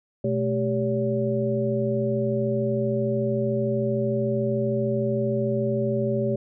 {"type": "tone cluster", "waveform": "sine", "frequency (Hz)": [124.8, 218.1, 393.5, 567], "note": ["B2", "A3", "G4", "C#5"], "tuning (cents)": [19, -15, 7, 39], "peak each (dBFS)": -27, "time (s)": [0.24, 6.36], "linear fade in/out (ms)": 5, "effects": []}